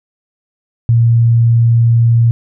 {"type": "tone", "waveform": "sine", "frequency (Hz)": 116.54, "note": "A#2", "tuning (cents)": 0, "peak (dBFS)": -6, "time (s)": [0.89, 2.31], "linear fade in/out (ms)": 0, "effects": []}